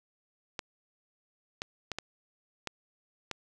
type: clicks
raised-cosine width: 0.2 ms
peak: -17 dBFS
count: 6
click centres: 0.592 / 1.619 / 1.917 / 1.986 / 2.673 / 3.313 s
effects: none